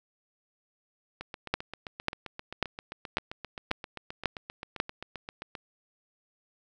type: two click trains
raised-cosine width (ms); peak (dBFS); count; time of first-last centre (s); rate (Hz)
0.3; -9 / -22; 7 / 34; 1.54-4.801 / 1.21-5.552; 1.84 / 7.6
effects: none